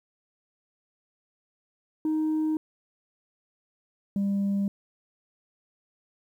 sine tone pair in turn, 311.7 / 199.04 Hz, D#4 / G3, +3 / +27 cents, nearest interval minor sixth, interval 776 cents, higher first, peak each -21 dBFS, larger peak neither, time 2.05-2.57 / 4.16-4.68 s, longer neither, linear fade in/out 2 ms, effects tanh soft clip ceiling -22 dBFS + 10-bit

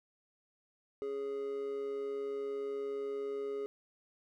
triangle tone with amplitude modulation, 415.3 Hz, G#4, in tune, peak -31 dBFS, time 1.02-3.66 s, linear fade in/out 0 ms, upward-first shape sine, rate 137 Hz, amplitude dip 50%, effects none

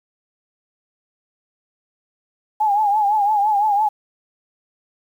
sine tone with vibrato, 833 Hz, G#5, 5 cents sharp, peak -14 dBFS, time 2.6-3.89 s, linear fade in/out 10 ms, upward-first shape triangle, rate 5.9 Hz, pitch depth 96 cents each way, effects 8-bit

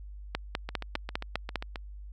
two click trains, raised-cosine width 0.3 ms, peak -13 / -20 dBFS, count 7 / 9, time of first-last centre 0.35-1.557 / 0.69-1.758 s, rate 4.97 / 7.49 Hz, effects added 50 Hz sine -41 dBFS peak until 2.12 s

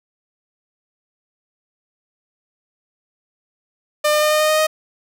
sawtooth tone with pitch steps, 600 / 603.8 / 607.7 / 611.5 / 615.4 / 619.4 / 623.3 Hz, D5 / D5 / D#5 / D#5 / D#5 / D#5 / D#5, +37 / +48 / -41 / -30 / -19 / -8 / +3 cents, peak -10 dBFS, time 4.04-4.67 s, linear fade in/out 10 ms, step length 90 ms, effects none

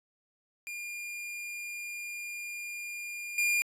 45% pulse tone with level steps, 2410 Hz, D7, 44 cents sharp, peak -37 / -25 dBFS, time 0.67-3.62 s, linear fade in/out 0 ms, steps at 3.38 s, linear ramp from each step 2 ms, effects resampled to 32000 Hz

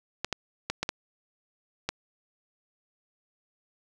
clicks, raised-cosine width 0.2 ms, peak -11 dBFS, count 6, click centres 0.246 / 0.327 / 0.7 / 0.83 / 0.891 / 1.89 s, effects none

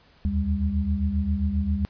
sine tone cluster, 73.3 / 80.8 / 200.3 Hz, D2 / E2 / G3, -3 / -34 / +38 cents, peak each -26 dBFS, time 0.25-1.85 s, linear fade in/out 0 ms, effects pink hiss -57 dBFS RMS until 1.89 s + resampled to 11025 Hz

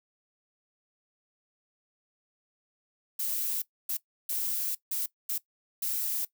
violet noise bursts at uneven times, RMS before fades -31 dBFS, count 6, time 3.19-3.62 / 3.89-3.97 / 4.29-4.75 / 4.91-5.06 / 5.29-5.38 / 5.82-6.25 s, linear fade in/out 5 ms, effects noise-tail reverb RT60 0.1 s tail -19 dB re dry

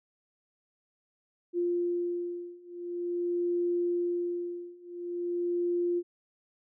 sine beating tone pair, 349.2 / 349.66 Hz, F4 / F4, 0 / +2 cents, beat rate 0.46 Hz, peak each -32 / -31 dBFS, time 1.53-6.03 s, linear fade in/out 50 ms, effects none

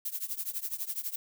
violet noise with tremolo, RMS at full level -32 dBFS, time 0.05-1.16 s, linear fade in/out 5 ms, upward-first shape triangle, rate 12 Hz, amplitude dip 95%, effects none

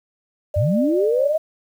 sine tone with tremolo, 598 Hz, D5, 31 cents sharp, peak -20 dBFS, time 0.54-1.36 s, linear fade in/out 5 ms, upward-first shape sine, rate 4.7 Hz, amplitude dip 35%
sine linear sweep, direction up, 78.1 to 647 Hz, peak -16 dBFS, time 0.56-1.38 s, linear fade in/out 10 ms
effects 8-bit

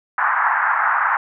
white band-pass noise, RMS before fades -18 dBFS, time 0.18-1.17 s, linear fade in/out 2 ms, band 810 to 1700 Hz, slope 48 dB/octave, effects none

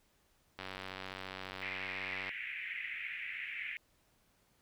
click train, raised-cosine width 0.3 ms, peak -26 dBFS, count 162, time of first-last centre 0.59-2.292 s, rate 94.6 Hz
pink band-pass noise, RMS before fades -42 dBFS, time 1.62-3.77 s, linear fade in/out 0 ms, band 1900 to 2500 Hz, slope 48 dB/octave
effects pink hiss -72 dBFS RMS until 4.61 s

